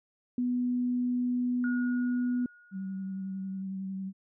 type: tone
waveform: sine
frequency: 246.9 Hz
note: B3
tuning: in tune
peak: -26 dBFS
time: 0.38-2.46 s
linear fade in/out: 2 ms
type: tone with exponential decay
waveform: sine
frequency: 1443 Hz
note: F#6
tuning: 44 cents flat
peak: -35 dBFS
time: 1.64-3.62 s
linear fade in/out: 1 ms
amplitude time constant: 430 ms
type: tone with vibrato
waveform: sine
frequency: 191.6 Hz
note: G3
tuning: 39 cents flat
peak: -33 dBFS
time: 2.71-4.13 s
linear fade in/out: 50 ms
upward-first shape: sine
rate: 11 Hz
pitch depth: 18 cents each way
effects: none